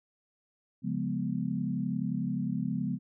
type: chord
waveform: sine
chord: C# dominant seventh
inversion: none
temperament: equal with one note detuned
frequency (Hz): 138.59 / 176.13 / 207.7 / 246.9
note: C#3 / E#3 / G#3 / B3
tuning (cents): 0 / +15 / 0 / 0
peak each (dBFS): -36 / -34 / -34 / -34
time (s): 0.82-2.99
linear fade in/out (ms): 50
effects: none